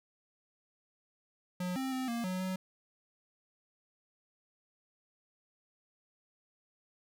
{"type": "tone with pitch steps", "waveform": "square", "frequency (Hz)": [180.6, 263.9, 259, 234.2, 184.6, 186.6], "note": ["F#3", "C4", "C4", "A#3", "F#3", "F#3"], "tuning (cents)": [-42, 15, -17, 8, -4, 15], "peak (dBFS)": -34, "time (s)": [1.6, 2.56], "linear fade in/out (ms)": 5, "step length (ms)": 160, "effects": []}